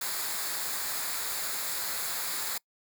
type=noise with comb filter; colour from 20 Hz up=white; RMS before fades=-33 dBFS; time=0.01-2.58 s; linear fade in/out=5 ms; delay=0.34 ms; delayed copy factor=-0.6; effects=noise-tail reverb RT60 0.1 s tail -25 dB re dry